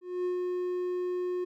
triangle tone with ADSR envelope, 360 Hz, F#4, 47 cents flat, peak -25 dBFS, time 0.01-1.45 s, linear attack 240 ms, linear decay 110 ms, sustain -2 dB, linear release 14 ms, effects none

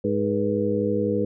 harmonic tone with a mistuned harmonic, 103.83 Hz, G#2, in tune, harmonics 1 / 2 / 3 / 4 / 5, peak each -31 / -26 / -28 / -27 / -25 dBFS, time 0.04-1.25 s, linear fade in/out 5 ms, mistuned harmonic 5, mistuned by -110 cents, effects none

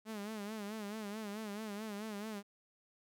sawtooth tone with vibrato, 210.9 Hz, G#3, 27 cents sharp, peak -37 dBFS, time 0.05-2.43 s, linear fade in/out 50 ms, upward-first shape sine, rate 4.6 Hz, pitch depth 91 cents each way, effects none

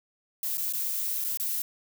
violet noise with dropouts, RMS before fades -30 dBFS, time 0.43-1.62 s, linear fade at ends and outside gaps 2 ms, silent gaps 0.573-0.579 / 0.726-0.734 / 1.242-1.246 / 1.373-1.398 s, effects none

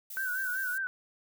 violet noise, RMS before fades -42 dBFS, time 0.1-0.78 s, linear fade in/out 5 ms
sine tone with vibrato, 1517 Hz, F#6, 43 cents sharp, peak -30 dBFS, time 0.17-0.87 s, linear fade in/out 0 ms, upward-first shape sine, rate 5.2 Hz, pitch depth 71 cents each way
effects none

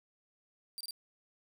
sawtooth tone bursts, 4717 Hz, D8, 7 cents sharp, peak -37 dBFS, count 3, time 0.78-0.908 s, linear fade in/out 0 ms, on 26 ms, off 25 ms, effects none

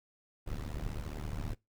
brown noise with amplitude modulation, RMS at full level -34 dBFS, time 0.46-1.55 s, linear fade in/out 20 ms, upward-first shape sine, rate 74.8 Hz, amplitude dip 100%, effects noise-tail reverb RT60 0.2 s tail -22 dB re dry

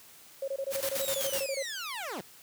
sine tone bursts, 545 Hz, C#5, 29 cents flat, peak -30 dBFS, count 15, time 0.42-1.627 s, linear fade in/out 5 ms, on 59 ms, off 23 ms
white noise with tremolo, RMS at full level -33 dBFS, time 0.7-1.47 s, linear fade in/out 50 ms, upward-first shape square, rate 7.9 Hz, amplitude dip 60%
15% pulse linear sweep, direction down, 3951 to 149.8 Hz, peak -29 dBFS, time 1.01-2.21 s, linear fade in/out 5 ms
effects white hiss -54 dBFS RMS until 2.42 s + high-pass 60 Hz 12 dB/octave

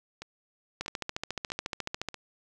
two click trains, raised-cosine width 0.2 ms, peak -23 / -15 dBFS, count 4 / 19, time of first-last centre 0.22-2.143 / 0.81-2.087 s, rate 1.56 / 14.1 Hz, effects none

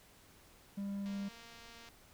triangle tone, 199.2 Hz, G3, 28 cents sharp, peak -35 dBFS, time 0.77-1.29 s, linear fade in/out 10 ms
click train, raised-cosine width 0.2 ms, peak -38 dBFS, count 193, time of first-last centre 1.06-1.888 s, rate 232 Hz
effects pink hiss -62 dBFS RMS until 2.13 s

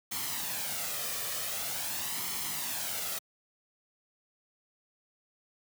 white noise with flanger, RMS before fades -35 dBFS, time 0.11-3.19 s, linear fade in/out 10 ms, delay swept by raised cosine 0.94 to 1.68 ms, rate 0.45 Hz, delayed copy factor +0.55, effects high-pass 100 Hz 12 dB/octave

